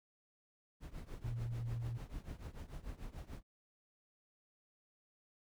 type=noise with tremolo; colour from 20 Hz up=brown; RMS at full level=-44 dBFS; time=0.8-3.43 s; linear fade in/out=50 ms; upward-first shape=triangle; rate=6.8 Hz; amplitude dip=90%
type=tone with vibrato; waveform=sine; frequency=117.2 Hz; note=A#2; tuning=10 cents sharp; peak=-38 dBFS; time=1.24-1.98 s; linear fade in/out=10 ms; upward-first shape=sine; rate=16 Hz; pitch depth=12 cents each way
effects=none